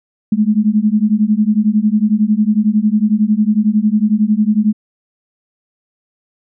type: beating tone pair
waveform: sine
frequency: 207.2 / 218.2 Hz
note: G#3 / A3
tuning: -4 / -14 cents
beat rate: 11 Hz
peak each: -13 dBFS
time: 0.32-4.73 s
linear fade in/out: 5 ms
effects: none